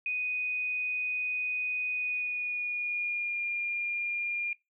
sine tone with pitch glide, 2489 to 2408 Hz, D#7 to D7, 0 to +43 cents, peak -29 dBFS, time 0.06-4.53 s, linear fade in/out 2 ms, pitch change -57 cents, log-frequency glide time 1.92-3.42 s, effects noise-tail reverb RT60 0.2 s tail -21 dB re dry

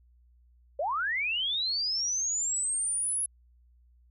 sine linear sweep, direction up, 523.3 to 10640 Hz, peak -27 dBFS, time 0.79-3.26 s, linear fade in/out 5 ms, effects added 60 Hz sine -58 dBFS peak until 4.1 s

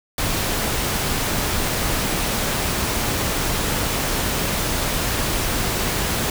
pink noise, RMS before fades -22 dBFS, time 0.18-6.3 s, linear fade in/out 2 ms, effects none

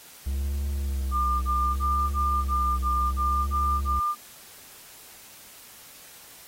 triangle tone with vibrato, 66.9 Hz, C2, 39 cents sharp, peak -23 dBFS, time 0.26-4 s, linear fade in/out 10 ms, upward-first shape sine, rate 0.67 Hz, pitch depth 81 cents each way
sine tone bursts, 1200 Hz, D6, 37 cents sharp, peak -23 dBFS, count 9, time 1.11-4.156 s, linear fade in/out 50 ms, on 310 ms, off 32 ms
effects white hiss -48 dBFS RMS until 6.47 s + AAC 48 kbps

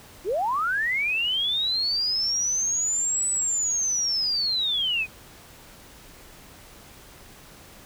sine linear two-way sweep, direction up then down, 317.8 to 7990 to 2439 Hz, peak -22 dBFS, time 0.24-5.07 s, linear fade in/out 50 ms, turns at 3.29 s, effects pink hiss -48 dBFS RMS until 7.85 s

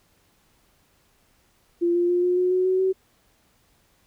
sine tone with pitch steps, 344.6 / 349.2 / 353.9 / 358.6 / 363.4 / 368.3 / 373.2 / 378.2 Hz, F4 / F4 / F4 / F4 / F#4 / F#4 / F#4 / F#4, -23 / 0 / +23 / +46 / -31 / -8 / +15 / +38 cents, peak -18 dBFS, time 1.81-2.93 s, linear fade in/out 20 ms, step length 140 ms, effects pink hiss -63 dBFS RMS until 4.06 s

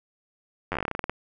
slowing click train, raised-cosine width 0.5 ms, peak -13 dBFS, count 15, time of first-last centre 0.72-1.096 s, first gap 10 ms, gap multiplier 1.14, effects none

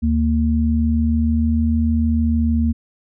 sine tone pair together, 76.8 / 230.1 Hz, D#2 / A#3, -22 / -22 cents, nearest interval octave + perfect fifth, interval 1900 cents, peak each -17 dBFS, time 0.02-2.73 s, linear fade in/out 20 ms, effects none

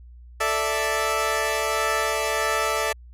15% pulse chord, A suspended fourth, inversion none, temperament equal, 440 / 587.3 / 659.3 Hz, A4 / D5 / E5, 0 / 0 / 0 cents, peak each -20 dBFS, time 0.4-2.93 s, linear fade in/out 10 ms, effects added 60 Hz sine -42 dBFS peak until 3.13 s + resampled to 32000 Hz

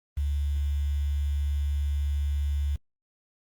sine tone with quantisation, 71.7 Hz, D2, 41 cents flat, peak -24 dBFS, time 0.17-2.76 s, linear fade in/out 5 ms, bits 8, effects Opus 24 kbps

